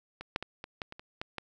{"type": "clicks", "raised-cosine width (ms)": 0.3, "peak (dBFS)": [-25, -13, -21, -24, -19, -27, -29, -19, -20], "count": 9, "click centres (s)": [0.21, 0.361, 0.426, 0.641, 0.818, 0.924, 0.995, 1.215, 1.383], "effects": []}